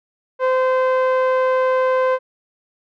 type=tone with low-pass filter; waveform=sawtooth; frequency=516 Hz; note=C5; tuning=24 cents flat; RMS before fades=-17 dBFS; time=0.39-2.19 s; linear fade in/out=50 ms; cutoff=1300 Hz; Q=0.91; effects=none